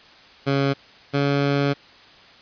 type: tone pair in turn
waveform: 15% pulse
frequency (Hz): 138.59 / 141.26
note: C#3 / C#3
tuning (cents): 0 / +33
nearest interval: unison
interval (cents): 33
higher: second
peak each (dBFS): -12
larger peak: neither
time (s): 0.46-0.74 / 1.13-1.74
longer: second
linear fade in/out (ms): 20
effects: white hiss -48 dBFS RMS until 2.41 s + resampled to 11025 Hz